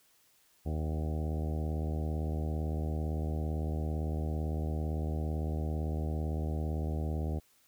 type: harmonic tone with a mistuned harmonic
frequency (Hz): 77.8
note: D#2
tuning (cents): 0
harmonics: 1 / 2 / 3 / 4 / 5 / 6 / 7 / 8 / 9 / 10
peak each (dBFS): -32 / -38 / -42 / -44 / -46 / -48 / -49 / -50 / -51 / -52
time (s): 0.65-7.4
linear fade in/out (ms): 20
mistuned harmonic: 9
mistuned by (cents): +19
effects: white hiss -67 dBFS RMS until 7.67 s